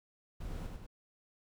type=noise with echo; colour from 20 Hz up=brown; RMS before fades=-42 dBFS; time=0.4-0.67 s; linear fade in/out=10 ms; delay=98 ms; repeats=2; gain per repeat=-3 dB; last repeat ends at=0.866 s; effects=none